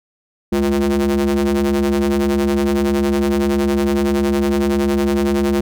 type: ring-modulated tone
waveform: square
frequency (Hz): 71.1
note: C#2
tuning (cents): +45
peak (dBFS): -12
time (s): 0.52-5.61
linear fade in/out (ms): 5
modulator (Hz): 279
effects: none